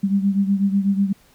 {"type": "beating tone pair", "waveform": "sine", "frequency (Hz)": [196, 204.1], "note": ["G3", "G#3"], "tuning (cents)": [0, -30], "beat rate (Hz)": 8.1, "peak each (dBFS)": [-17, -22], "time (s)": [0.03, 1.13], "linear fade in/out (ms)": 10, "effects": ["pink hiss -55 dBFS RMS until 1.34 s"]}